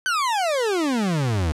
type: exponential sweep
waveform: 40% pulse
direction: down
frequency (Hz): 1562 to 74.2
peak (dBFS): -19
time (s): 0.06-1.52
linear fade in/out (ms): 0
effects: low-pass 9000 Hz 12 dB/octave